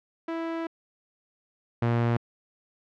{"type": "tone pair in turn", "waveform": "sawtooth", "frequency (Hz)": [329.6, 117.85], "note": ["E4", "A#2"], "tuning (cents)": [0, 19], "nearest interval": "octave + tritone", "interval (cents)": 1781, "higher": "first", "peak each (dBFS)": [-25, -18], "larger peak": "second", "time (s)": [[0.28, 0.67], [1.82, 2.17]], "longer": "first", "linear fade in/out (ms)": 5, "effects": ["low-pass 2000 Hz 12 dB/octave"]}